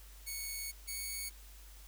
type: tone pair in turn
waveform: 5% pulse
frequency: 2217 / 2227 Hz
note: C#7 / C#7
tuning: 0 / +7 cents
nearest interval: unison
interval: 7 cents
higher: second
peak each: -29 / -29 dBFS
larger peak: neither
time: 0.26-0.72 / 0.87-1.3 s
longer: first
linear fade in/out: 20 ms
effects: added 50 Hz sine -52 dBFS peak until 1.87 s + white hiss -59 dBFS RMS until 1.87 s